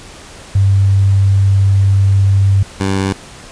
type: tone pair in turn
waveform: sine / 15% pulse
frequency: 98 / 96.71 Hz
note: G2 / G2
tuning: 0 / -23 cents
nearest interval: unison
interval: 23 cents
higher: first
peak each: -7 dBFS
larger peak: neither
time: 0.55-2.63 / 2.8-3.13 s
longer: first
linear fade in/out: 5 ms
effects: pink hiss -35 dBFS RMS until 3.51 s + resampled to 22050 Hz